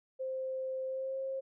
sine tone with pitch glide, 523.3 to 534 Hz, C5 to C5, 0 to +35 cents, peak -34 dBFS, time 0.19-1.41 s, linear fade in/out 20 ms, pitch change +35 cents, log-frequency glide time 0.86-1.17 s, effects none

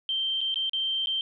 sine tone with dropouts, 3136 Hz, G7, in tune, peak -25 dBFS, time 0.09-1.21 s, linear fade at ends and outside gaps 1 ms, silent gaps 0.407-0.413 / 0.543-0.558 / 0.695-0.733 / 1.059-1.071 s, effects none

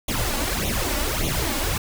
pink noise with flanger, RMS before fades -24 dBFS, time 0.08-1.78 s, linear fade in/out 5 ms, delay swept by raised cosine 0.3 to 3.6 ms, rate 1.7 Hz, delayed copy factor +0.8, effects none

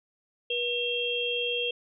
sine tone cluster, 482.8 / 2719 / 3234 Hz, B4 / F7 / G#7, -39 / -47 / -47 cents, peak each -31 / -32 / -30 dBFS, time 0.5-1.71 s, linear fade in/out 5 ms, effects none

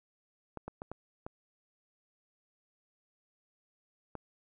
clicks, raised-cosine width 1 ms, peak -26 dBFS, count 6, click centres 0.573 / 0.68 / 0.819 / 0.916 / 1.265 / 4.153 s, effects none

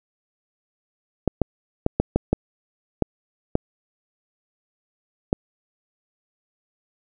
clicks, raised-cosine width 2 ms, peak -4 dBFS, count 9, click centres 1.277 / 1.417 / 1.864 / 2 / 2.16 / 2.33 / 3.023 / 3.554 / 5.329 s, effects none

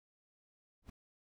brown noise with exponential growth, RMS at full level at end -42 dBFS, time 0.82-0.9 s, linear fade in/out 5 ms, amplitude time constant 17 ms, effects none

